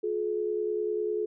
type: tone pair together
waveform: sine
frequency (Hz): 356.7 / 426.7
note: F4 / G#4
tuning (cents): +37 / +47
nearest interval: minor third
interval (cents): 310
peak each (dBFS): -32 / -28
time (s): 0.03-1.26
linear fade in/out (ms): 10
effects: none